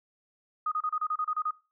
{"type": "tone bursts", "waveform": "sine", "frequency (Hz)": 1244.5, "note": "D#6", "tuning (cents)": 0, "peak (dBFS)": -26, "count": 10, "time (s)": [0.66, 1.509], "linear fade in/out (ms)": 5, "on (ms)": 57, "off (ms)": 31, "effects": ["noise-tail reverb RT60 0.3 s tail -20 dB re dry"]}